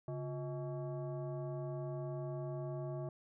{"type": "tone with frequency modulation", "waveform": "sine", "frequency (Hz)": 139.2, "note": "C#3", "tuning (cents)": 8, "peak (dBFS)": -38, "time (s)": [0.08, 3.09], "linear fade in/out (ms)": 2, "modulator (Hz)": 495, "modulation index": 1, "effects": []}